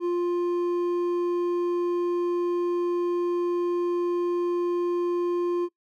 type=tone with hard clipping; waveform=sine; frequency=350.1 Hz; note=F4; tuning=4 cents sharp; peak=-24 dBFS; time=0-5.69 s; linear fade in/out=50 ms; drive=5 dB; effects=noise-tail reverb RT60 0.1 s tail -22 dB re dry